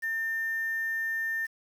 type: tone with quantisation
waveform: sine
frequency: 1800 Hz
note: A6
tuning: 39 cents sharp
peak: -28 dBFS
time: 0.02-1.47 s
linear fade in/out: 20 ms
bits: 8
effects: none